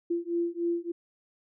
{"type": "beating tone pair", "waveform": "sine", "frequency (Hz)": [340.5, 343.9], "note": ["F4", "F4"], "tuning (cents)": [-44, -27], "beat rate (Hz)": 3.4, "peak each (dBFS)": -30, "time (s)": [0.1, 0.92], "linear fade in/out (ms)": 10, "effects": []}